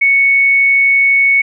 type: tone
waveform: sine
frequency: 2217 Hz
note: C#7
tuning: in tune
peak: -7 dBFS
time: 0.01-1.42 s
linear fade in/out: 10 ms
effects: none